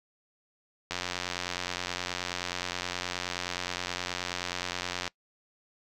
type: click train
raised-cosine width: 0.2 ms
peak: -14 dBFS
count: 374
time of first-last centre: 0.91-5.078 s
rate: 89.5 Hz
effects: noise-tail reverb RT60 0.1 s tail -23 dB re dry